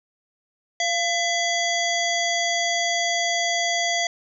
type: harmonic tone with a mistuned harmonic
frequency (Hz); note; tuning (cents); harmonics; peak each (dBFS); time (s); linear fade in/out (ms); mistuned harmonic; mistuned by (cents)
670; E5; +28; 1 / 3 / 5 / 7 / 9 / 10; -25 / -25 / -28 / -31 / -31 / -32; 0.8-4.07; 2; 1; +50
effects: none